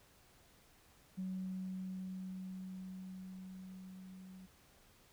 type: tone with level ramp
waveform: sine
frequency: 187 Hz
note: F#3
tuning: 19 cents sharp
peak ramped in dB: -37 to -51 dBFS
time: 1.17-4.47 s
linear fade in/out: 20 ms
effects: tanh soft clip ceiling -33 dBFS + pink hiss -66 dBFS RMS until 5.12 s